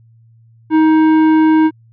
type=tone with tanh clipping; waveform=triangle; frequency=314.9 Hz; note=D#4; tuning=21 cents sharp; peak=-9 dBFS; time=0.7-1.71 s; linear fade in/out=50 ms; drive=16 dB; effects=added 114 Hz sine -44 dBFS peak until 1.92 s